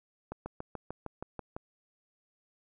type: slowing click train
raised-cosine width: 1 ms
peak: -24 dBFS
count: 9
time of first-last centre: 0.32-1.565 s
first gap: 140 ms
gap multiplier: 1.03
effects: none

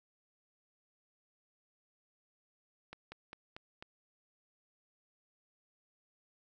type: slowing click train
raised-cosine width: 0.3 ms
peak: -30 dBFS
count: 5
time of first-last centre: 2.93-3.825 s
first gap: 190 ms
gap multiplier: 1.11
effects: none

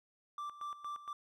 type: tone with tremolo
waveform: triangle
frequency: 1174 Hz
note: D6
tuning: 1 cent flat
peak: -37 dBFS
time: 0.38-1.13 s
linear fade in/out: 2 ms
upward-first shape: square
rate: 4.3 Hz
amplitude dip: 75%
effects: none

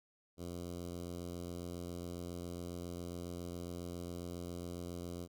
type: tone with notch filter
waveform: 10% pulse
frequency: 87.31 Hz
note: F2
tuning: in tune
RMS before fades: -44 dBFS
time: 0.37-5.28 s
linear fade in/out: 50 ms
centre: 1800 Hz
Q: 0.52
effects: none

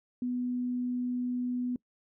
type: tone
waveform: sine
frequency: 247.5 Hz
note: B3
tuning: 4 cents sharp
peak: -29 dBFS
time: 0.22-1.76 s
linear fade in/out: 2 ms
effects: noise-tail reverb RT60 0.1 s tail -23 dB re dry

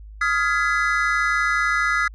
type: chord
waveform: triangle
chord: F half-diminished seventh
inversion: third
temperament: just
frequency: 1257.2 / 1396.9 / 1676.3 / 2012 Hz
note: Eb6 / F6 / Ab6 / Cb7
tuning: +18 / 0 / +16 / +32 cents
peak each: -22 dBFS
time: 0.21-2.08 s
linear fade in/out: 5 ms
effects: added 52 Hz sine -37 dBFS peak until 2.14 s + resampled to 22050 Hz

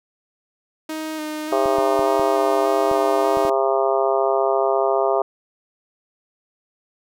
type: tone with vibrato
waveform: sawtooth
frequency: 310.1 Hz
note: D#4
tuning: 6 cents flat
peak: -22 dBFS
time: 0.89-3.5 s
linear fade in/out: 5 ms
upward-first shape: square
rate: 1.7 Hz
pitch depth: 19 cents each way
type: harmonic tone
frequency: 134.5 Hz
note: C3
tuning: 48 cents sharp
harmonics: 3 / 4 / 5 / 6 / 7 / 8 / 9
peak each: -21 / -24 / -20 / -28 / -27 / -30 / -28 dBFS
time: 1.52-5.22 s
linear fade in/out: 2 ms
type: clicks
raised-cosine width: 2 ms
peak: -18 dBFS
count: 7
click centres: 1.658 / 1.785 / 1.993 / 2.196 / 2.914 / 3.371 / 3.451 s
effects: none

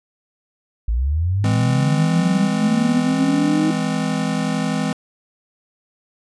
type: linear sweep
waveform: sine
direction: up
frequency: 52.1 to 314 Hz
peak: -16 dBFS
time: 0.88-3.71 s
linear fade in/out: 5 ms
type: chord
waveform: square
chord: E augmented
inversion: none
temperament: just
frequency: 164.81 / 206 / 257.5 Hz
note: E3 / G#3 / B#3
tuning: 0 / -14 / -28 cents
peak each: -24 dBFS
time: 1.44-4.93 s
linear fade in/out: 2 ms
effects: resampled to 22050 Hz

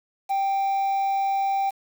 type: tone with quantisation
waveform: triangle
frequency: 784 Hz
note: G5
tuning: in tune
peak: -19 dBFS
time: 0.29-1.71 s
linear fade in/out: 20 ms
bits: 7
effects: none

